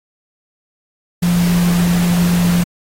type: tone in noise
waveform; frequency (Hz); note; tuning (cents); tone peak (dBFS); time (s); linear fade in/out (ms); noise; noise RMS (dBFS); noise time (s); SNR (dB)
sine; 174.61; F3; 0; -11; 1.22-2.64; 10; pink; -24; 1.22-2.64; +10
effects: AAC 48 kbps